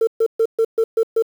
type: tone bursts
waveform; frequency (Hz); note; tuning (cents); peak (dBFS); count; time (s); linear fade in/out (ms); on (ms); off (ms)
sine; 450.6; A4; +41; -11; 7; 0.01-1.224; 5; 62; 130
effects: tanh soft clip ceiling -10 dBFS + 7-bit